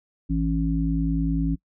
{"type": "harmonic tone", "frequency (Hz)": 55, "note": "A1", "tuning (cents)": 0, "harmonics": [1, 3, 5], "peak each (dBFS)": [-25, -25, -25], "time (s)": [0.29, 1.56], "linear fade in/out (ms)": 20, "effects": ["noise-tail reverb RT60 0.1 s tail -23 dB re dry"]}